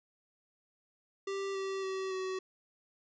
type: tone with pitch steps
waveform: square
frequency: 392.3 / 386.9 / 381.6 / 376.3 Hz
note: G4 / G4 / G4 / F#4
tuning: +1 / -23 / -47 / +29 cents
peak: -35 dBFS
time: 1.27-2.39 s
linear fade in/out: 5 ms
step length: 280 ms
effects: resampled to 16000 Hz